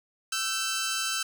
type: tone pair together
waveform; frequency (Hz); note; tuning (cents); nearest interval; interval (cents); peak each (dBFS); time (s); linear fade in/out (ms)
10% pulse; 1325 / 1543.6; E6 / G6; +9 / -27; minor third; 264; -22; 0.32-1.23; 5
effects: none